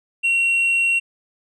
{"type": "tone with tanh clipping", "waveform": "sine", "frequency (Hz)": 2737, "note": "F7", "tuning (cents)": -36, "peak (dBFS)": -16, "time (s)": [0.23, 1], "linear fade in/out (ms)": 20, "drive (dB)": 2, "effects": []}